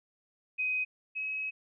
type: tone pair in turn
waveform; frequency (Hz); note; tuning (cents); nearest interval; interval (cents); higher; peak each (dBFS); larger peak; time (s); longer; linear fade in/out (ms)
sine; 2514 / 2556; D#7 / D#7; +17 / +46; unison; 29; second; -28 / -32; first; 0.58-0.85 / 1.15-1.51; second; 20
effects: none